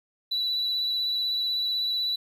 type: tone with vibrato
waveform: triangle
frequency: 3951 Hz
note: B7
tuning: in tune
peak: -22 dBFS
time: 0.31-2.16 s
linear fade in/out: 10 ms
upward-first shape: sine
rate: 16 Hz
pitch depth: 16 cents each way
effects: tanh soft clip ceiling -21 dBFS + 10-bit

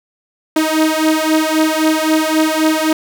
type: beating tone pair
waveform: sawtooth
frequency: 312.3 / 316.1 Hz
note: D#4 / D#4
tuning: +7 / +27 cents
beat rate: 3.8 Hz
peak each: -11 dBFS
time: 0.56-2.93 s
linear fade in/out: 5 ms
effects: 7-bit

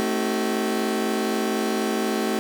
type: chord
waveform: 30% pulse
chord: A diminished seventh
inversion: none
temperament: just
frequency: 220 / 264 / 316.8 / 380.2 Hz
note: A3 / C4 / Eb4 / Gb4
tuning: 0 / +16 / +31 / +47 cents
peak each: -23 / -28 / -28 / -24 dBFS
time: 0-2.39 s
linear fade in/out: 0 ms
effects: none

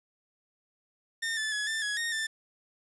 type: tone with pitch steps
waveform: sawtooth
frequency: 1820 / 1745 / 1690 / 1779 / 1676 / 1851 / 1776 Hz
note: A#6 / A6 / G#6 / A6 / G#6 / A#6 / A6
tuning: -42 / -15 / +30 / +19 / +15 / -13 / +16 cents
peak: -26 dBFS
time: 1.22-2.27 s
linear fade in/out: 10 ms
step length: 150 ms
effects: resampled to 24000 Hz + 9-bit

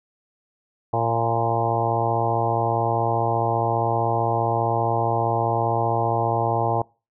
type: harmonic tone with a mistuned harmonic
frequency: 115.2 Hz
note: A#2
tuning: 20 cents flat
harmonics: 1 / 2 / 3 / 4 / 5 / 6 / 7 / 8 / 9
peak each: -26 / -36 / -30 / -28 / -29 / -26 / -25 / -30 / -32 dBFS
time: 0.93-6.82 s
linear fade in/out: 5 ms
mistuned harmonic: 7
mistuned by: +30 cents
effects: noise-tail reverb RT60 0.3 s tail -23 dB re dry

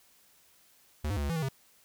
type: tone with pitch steps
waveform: square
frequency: 75.5 / 102 / 72.3 / 71.1 / 166.2 / 159.6 / 134.1 Hz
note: D2 / G#2 / D2 / C#2 / E3 / D#3 / C3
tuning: +48 / -31 / -27 / +45 / +15 / +44 / +43 cents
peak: -30 dBFS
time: 1.04-1.488 s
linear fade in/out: 5 ms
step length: 64 ms
effects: white hiss -63 dBFS RMS until 1.84 s

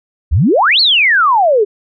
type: exponential two-way sweep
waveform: sine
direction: up then down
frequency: 61.4 to 4501 to 392.6 Hz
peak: -7 dBFS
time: 0.31-1.65 s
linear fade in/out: 20 ms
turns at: 0.8 s
effects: none

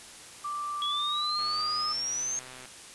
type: tone with pitch glide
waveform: sine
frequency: 1174.7 to 1231 Hz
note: D6 to D#6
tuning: 0 to -19 cents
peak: -31 dBFS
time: 0.44-1.93 s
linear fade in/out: 10 ms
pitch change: +81 cents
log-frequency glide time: 0.98-1.63 s
type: exponential sweep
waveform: sine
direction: up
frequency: 3322 to 6480 Hz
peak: -29 dBFS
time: 0.82-2.39 s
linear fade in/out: 0 ms
type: click train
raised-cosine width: 0.3 ms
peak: -30 dBFS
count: 163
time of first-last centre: 1.39-2.656 s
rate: 128 Hz
effects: white hiss -47 dBFS RMS until 2.94 s + resampled to 24000 Hz

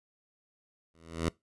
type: tone with exponential growth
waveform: 10% pulse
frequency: 82.41 Hz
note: E2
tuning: in tune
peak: -17 dBFS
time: 0.94-1.29 s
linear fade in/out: 5 ms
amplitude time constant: 76 ms
effects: noise-tail reverb RT60 0.2 s tail -23 dB re dry + resampled to 24000 Hz

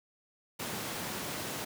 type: high-pass noise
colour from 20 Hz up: pink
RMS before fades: -38 dBFS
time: 0.59-1.65 s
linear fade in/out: 10 ms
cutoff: 140 Hz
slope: 12 dB/octave
effects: none

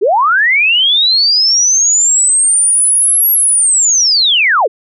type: linear two-way sweep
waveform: sine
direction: up then down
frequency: 349.2 to 11560 to 349.2 Hz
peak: -7 dBFS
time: 0.01-4.68 s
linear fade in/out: 20 ms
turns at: 3.31 s
effects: none

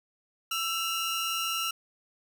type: tone pair together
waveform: sawtooth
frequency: 1335 / 2844 Hz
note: E6 / F7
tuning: +22 / +31 cents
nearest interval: octave + minor second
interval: 1309 cents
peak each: -28 dBFS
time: 0.51-1.71 s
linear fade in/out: 5 ms
effects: none

